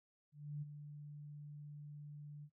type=tone with ADSR envelope; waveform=sine; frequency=147.2 Hz; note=D3; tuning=4 cents sharp; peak=-39 dBFS; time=0.32-2.5 s; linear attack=300 ms; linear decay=23 ms; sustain=-9 dB; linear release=65 ms; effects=noise-tail reverb RT60 0.1 s tail -18 dB re dry